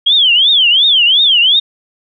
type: tone with vibrato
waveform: sine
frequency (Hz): 3200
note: G7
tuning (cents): +35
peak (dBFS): -6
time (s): 0.06-1.6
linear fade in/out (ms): 10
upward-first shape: triangle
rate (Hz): 2.8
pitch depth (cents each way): 280
effects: none